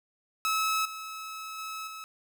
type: tone with level steps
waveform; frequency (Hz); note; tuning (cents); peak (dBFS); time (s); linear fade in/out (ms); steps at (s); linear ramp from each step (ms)
sawtooth; 1295; E6; -31; -22 / -34 / -32 / -36; 0.45-2.04; 0; 0.85 / 1.58 / 1.87; 5
effects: none